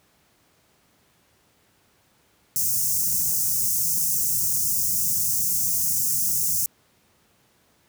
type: band-stop noise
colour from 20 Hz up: white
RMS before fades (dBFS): -23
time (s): 2.56-6.66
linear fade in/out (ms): 0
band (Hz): 200 to 5600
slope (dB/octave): 48
effects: pink hiss -62 dBFS RMS until 7.88 s + high-pass 80 Hz 12 dB/octave